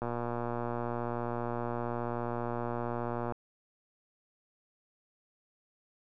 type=click train; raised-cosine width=1 ms; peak=-21 dBFS; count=394; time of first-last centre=0.02-3.323 s; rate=119 Hz; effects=none